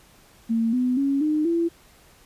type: tone with pitch steps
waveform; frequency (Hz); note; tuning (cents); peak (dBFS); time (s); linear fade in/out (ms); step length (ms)
sine; 227.4 / 250.9 / 276.7 / 305.3 / 336.8; A#3 / B3 / C#4 / D#4 / E4; -43 / +28 / -3 / -33 / +37; -19; 0.49-1.69; 20; 240
effects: pink hiss -54 dBFS RMS until 2.25 s + resampled to 32000 Hz